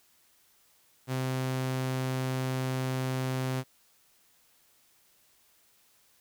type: tone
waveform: sawtooth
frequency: 130 Hz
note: C3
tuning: 11 cents flat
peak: -25 dBFS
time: 1.07-3.64 s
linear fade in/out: 50 ms
effects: white hiss -65 dBFS RMS until 6.2 s